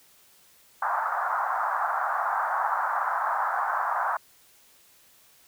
pink band-pass noise, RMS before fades -27 dBFS, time 0.82-4.17 s, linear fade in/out 5 ms, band 730 to 1500 Hz, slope 48 dB/octave, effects white hiss -58 dBFS RMS until 5.47 s

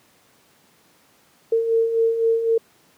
sine beating tone pair, 451.9 / 455.8 Hz, A4 / A#4, +46 / -39 cents, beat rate 3.9 Hz, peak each -25 / -17 dBFS, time 1.52-2.58 s, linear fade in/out 5 ms, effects pink hiss -57 dBFS RMS until 2.97 s + high-pass 150 Hz 12 dB/octave

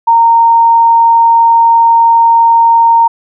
sine tone, 923 Hz, A#5, 17 cents flat, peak -3 dBFS, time 0.07-3.08 s, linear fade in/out 10 ms, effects none

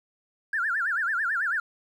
triangle tone with vibrato, 1568 Hz, G6, in tune, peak -20 dBFS, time 0.53-1.6 s, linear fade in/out 5 ms, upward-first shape sine, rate 9.1 Hz, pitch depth 240 cents each way, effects tanh soft clip ceiling -22 dBFS

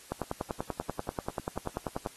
click train, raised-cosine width 1 ms, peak -18 dBFS, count 21, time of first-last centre 0.12-2.062 s, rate 10.3 Hz, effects white hiss -53 dBFS RMS until 2.16 s + AAC 32 kbps

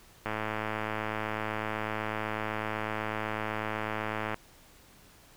click train, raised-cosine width 0.5 ms, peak -17 dBFS, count 442, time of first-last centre 0.26-4.343 s, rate 108 Hz, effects pink hiss -57 dBFS RMS until 5.36 s

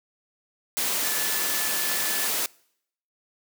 sine tone in noise, 1739 Hz, A6, 21 cents flat, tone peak -35 dBFS, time 1.04-2.27 s, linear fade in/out 0 ms, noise white, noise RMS -26 dBFS, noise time 0.77-2.46 s, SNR -12 dB, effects noise-tail reverb RT60 0.7 s tail -25 dB re dry + high-pass 200 Hz 12 dB/octave

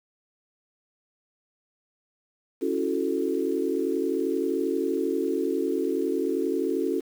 sine chord, F# minor seventh, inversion second, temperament equal, 277.2 / 329.6 / 370 / 440 Hz, C#4 / E4 / F#4 / A4, 0 / 0 / 0 / 0 cents, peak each -29 / -30 / -28 / -29 dBFS, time 2.61-7.01 s, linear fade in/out 20 ms, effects 8-bit

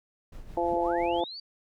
brown noise with tremolo, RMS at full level -42 dBFS, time 0.32-1.21 s, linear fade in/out 5 ms, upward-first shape triangle, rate 6 Hz, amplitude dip 60%
harmonic tone, 171.7 Hz, F3, 29 cents flat, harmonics 2 / 3 / 4 / 5, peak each -30 / -30 / -30 / -30 dBFS, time 0.57-1.24 s, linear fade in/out 2 ms
sine linear sweep, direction up, 65.41 to 4699 Hz, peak -38 dBFS, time 0.71-1.4 s, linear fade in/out 5 ms
effects none

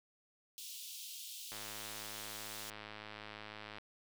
pink high-pass noise, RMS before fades -48 dBFS, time 0.58-2.7 s, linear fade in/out 0 ms, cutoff 2900 Hz, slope 48 dB/octave
click train, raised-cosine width 0.3 ms, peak -31 dBFS, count 241, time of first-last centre 1.52-3.784 s, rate 106 Hz
effects none

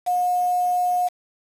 sine tone with quantisation, 719 Hz, F#5, 50 cents flat, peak -18 dBFS, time 0.06-1.09 s, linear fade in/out 20 ms, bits 6, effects resampled to 32000 Hz

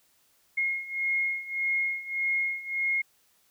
sine beating tone pair, 2150 / 2151.7 Hz, C7 / C7, +47 / +48 cents, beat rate 1.7 Hz, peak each -31 / -28 dBFS, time 0.57-3.02 s, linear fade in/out 10 ms, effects white hiss -66 dBFS RMS until 3.5 s

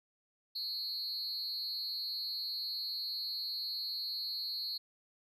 triangle tone with amplitude modulation, 4287 Hz, C8, 41 cents sharp, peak -31 dBFS, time 0.55-4.78 s, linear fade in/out 10 ms, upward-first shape sine, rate 298 Hz, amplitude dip 85%, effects none

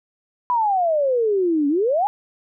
sine exponential two-way sweep, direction down then up, 1004 to 278.1 to 853 Hz, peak -16 dBFS, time 0.5-2.07 s, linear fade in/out 0 ms, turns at 1.68 s, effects none

